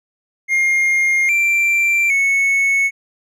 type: tone with pitch steps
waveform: triangle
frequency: 2126 / 2355 / 2205 Hz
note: C7 / D7 / C#7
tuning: +27 / +4 / -10 cents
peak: -11 dBFS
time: 0.48-2.91 s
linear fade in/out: 50 ms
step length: 810 ms
effects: none